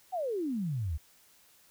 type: exponential sweep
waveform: sine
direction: down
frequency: 784 to 69.6 Hz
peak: -30 dBFS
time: 0.12-0.98 s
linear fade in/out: 20 ms
effects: white hiss -62 dBFS RMS until 1.7 s